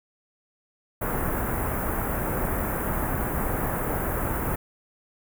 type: band-stop noise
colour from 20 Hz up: pink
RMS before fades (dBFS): -27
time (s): 1.01-4.56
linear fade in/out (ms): 10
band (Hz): 1700 to 12000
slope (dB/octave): 24
effects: none